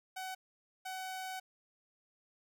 sawtooth tone bursts at uneven times, 752 Hz, F#5, 28 cents sharp, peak -36 dBFS, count 2, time 0.16-0.35 / 0.85-1.4 s, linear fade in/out 10 ms, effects none

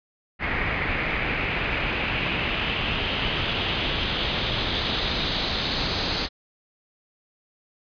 pink noise with low-pass filter sweep, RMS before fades -26 dBFS, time 0.39-6.29 s, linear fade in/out 50 ms, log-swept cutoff 2100 to 4400 Hz, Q 3.6, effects resampled to 11025 Hz

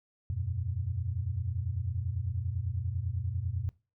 sine chord, E suspended second, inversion none, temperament equal with one note detuned, 82.41 / 92.5 / 120.3 Hz, E2 / F#2 / B2, 0 / 0 / -45 cents, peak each -37 / -33 / -36 dBFS, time 0.3-3.69 s, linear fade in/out 0 ms, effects noise-tail reverb RT60 0.3 s tail -20 dB re dry

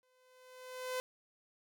sawtooth tone with exponential growth, 509 Hz, C5, 48 cents flat, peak -30 dBFS, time 0.03-1 s, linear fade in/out 0 ms, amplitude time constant 210 ms, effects none

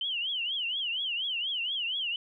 sine tone with vibrato, 3018 Hz, F#7, 34 cents sharp, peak -29 dBFS, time 0.01-2.16 s, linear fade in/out 2 ms, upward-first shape triangle, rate 4.2 Hz, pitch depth 210 cents each way, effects none

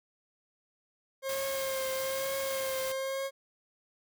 40% pulse tone with vibrato, 535 Hz, C5, 38 cents sharp, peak -31 dBFS, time 1.22-3.31 s, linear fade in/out 50 ms, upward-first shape triangle, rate 1.1 Hz, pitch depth 29 cents each way
white noise, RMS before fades -40 dBFS, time 1.29-2.92 s, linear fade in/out 2 ms
effects none

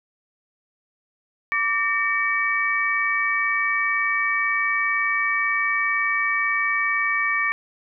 sine tone cluster, 1165 / 1820 / 2281 Hz, D6 / A#6 / C#7, -14 / -42 / +49 cents, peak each -26 / -23 / -23 dBFS, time 1.52-7.52 s, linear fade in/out 0 ms, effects none

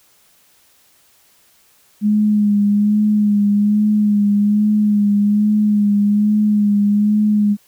sine tone with vibrato, 207.7 Hz, G#3, in tune, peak -11 dBFS, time 2.01-7.57 s, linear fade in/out 50 ms, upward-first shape sine, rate 1.2 Hz, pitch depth 31 cents each way, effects white hiss -54 dBFS RMS until 7.67 s

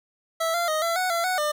25% pulse tone with pitch steps, 656 / 689 / 623 / 673 / 738 / 678 / 739 / 600 Hz, E5 / F5 / D#5 / E5 / F#5 / E5 / F#5 / D5, -9 / -24 / +2 / +36 / -5 / +49 / -2 / +37 cents, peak -19 dBFS, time 0.4-1.52 s, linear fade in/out 10 ms, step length 140 ms, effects none

